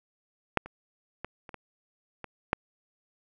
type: clicks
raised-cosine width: 0.5 ms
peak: -7 / -27 / -20 / -29 / -25 / -23 / -8 dBFS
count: 7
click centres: 0.573 / 0.66 / 1.246 / 1.492 / 1.543 / 2.243 / 2.531 s
effects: none